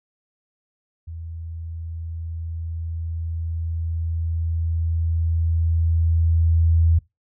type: tone with level ramp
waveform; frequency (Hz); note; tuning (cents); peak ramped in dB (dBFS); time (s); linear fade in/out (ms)
sine; 82.41; E2; 0; -31 to -13; 1.07-6.99; 10
effects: noise-tail reverb RT60 0.2 s tail -22 dB re dry